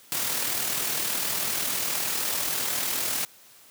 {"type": "noise with amplitude modulation", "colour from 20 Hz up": "white", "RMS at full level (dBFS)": -26, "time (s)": [0.12, 3.25], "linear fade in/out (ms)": 0, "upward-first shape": "sine", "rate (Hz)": 39.9, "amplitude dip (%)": 40, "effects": ["white hiss -53 dBFS RMS until 3.7 s", "high-pass 100 Hz 12 dB/octave"]}